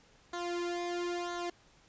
sawtooth tone with flanger, 349.2 Hz, F4, in tune, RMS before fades -36 dBFS, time 0.33-1.5 s, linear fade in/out 5 ms, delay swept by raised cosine 0.38 to 2.18 ms, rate 1 Hz, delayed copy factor -0.85, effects pink hiss -63 dBFS RMS until 1.88 s + resampled to 16000 Hz

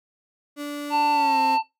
35% pulse tone with pitch glide, 290.9 to 265.2 Hz, D4 to C4, -16 to +23 cents, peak -27 dBFS, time 0.56-1.59 s, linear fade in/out 50 ms, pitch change -161 cents, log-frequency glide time 1.12-1.39 s
harmonic tone, 890 Hz, A5, 20 cents sharp, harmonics 1 / 3 / 5, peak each -18 / -31 / -35 dBFS, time 0.9-1.63 s, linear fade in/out 50 ms
effects noise-tail reverb RT60 0.2 s tail -18 dB re dry

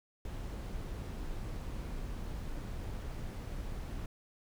brown noise, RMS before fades -40 dBFS, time 0.25-4.06 s, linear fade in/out 2 ms, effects none

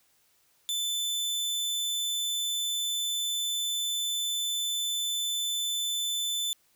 sawtooth tone, 3520 Hz, A7, in tune, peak -25 dBFS, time 0.69-6.53 s, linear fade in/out 0 ms, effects white hiss -67 dBFS RMS until 6.75 s

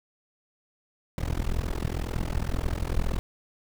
brown noise with amplitude modulation, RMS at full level -24 dBFS, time 1.18-3.19 s, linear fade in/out 0 ms, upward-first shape sine, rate 42 Hz, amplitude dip 100%, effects none

